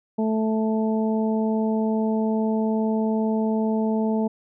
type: harmonic tone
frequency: 219.4 Hz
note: A3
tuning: 5 cents flat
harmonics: 1 / 2 / 3 / 4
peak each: -21 / -27 / -31 / -33 dBFS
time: 0.18-4.28 s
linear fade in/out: 10 ms
effects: none